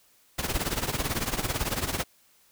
pink noise with tremolo, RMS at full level -26 dBFS, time 0.38-2.04 s, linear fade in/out 10 ms, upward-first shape triangle, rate 18 Hz, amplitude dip 85%, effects white hiss -62 dBFS RMS until 2.51 s

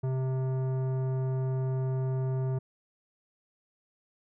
triangle tone with tanh clipping, 130.81 Hz, C3, in tune, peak -29 dBFS, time 0.03-2.59 s, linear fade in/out 10 ms, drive 18 dB, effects none

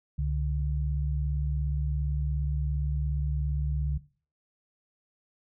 sine tone pair together, 67.93 / 145.2 Hz, C#2 / D3, -34 / -19 cents, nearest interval octave + minor second, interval 1315 cents, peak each -28 / -30 dBFS, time 0.18-3.98 s, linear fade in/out 10 ms, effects noise-tail reverb RT60 0.4 s tail -17 dB re dry

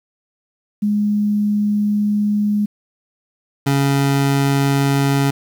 sine / 25% pulse tone pair in turn, 207.7 / 138.94 Hz, G#3 / C#3, 0 / +4 cents, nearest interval perfect fifth, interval 696 cents, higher first, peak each -14 / -10 dBFS, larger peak second, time 0.82-2.66 / 3.66-5.31 s, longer first, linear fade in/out 10 ms, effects 8-bit

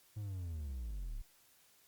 triangle linear sweep, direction down, 108 to 30.7 Hz, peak -37 dBFS, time 0.16-1.22 s, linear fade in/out 10 ms, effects white hiss -67 dBFS RMS until 1.87 s + Opus 48 kbps

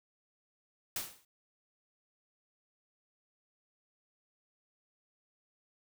white noise with exponential decay, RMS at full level -33 dBFS, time 0.96-1.25 s, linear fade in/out 2 ms, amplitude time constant 63 ms, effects none

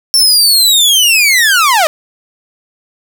sawtooth linear sweep, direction down, 5450 to 587.3 Hz, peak -3 dBFS, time 0.14-1.87 s, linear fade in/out 0 ms, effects none

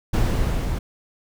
brown noise with level ramp, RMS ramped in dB -18 to -25 dBFS, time 0.13-0.79 s, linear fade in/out 10 ms, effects none

